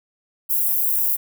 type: high-pass noise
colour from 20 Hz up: white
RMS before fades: -20 dBFS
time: 0.49-1.17 s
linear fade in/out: 20 ms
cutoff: 12000 Hz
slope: 24 dB/octave
effects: none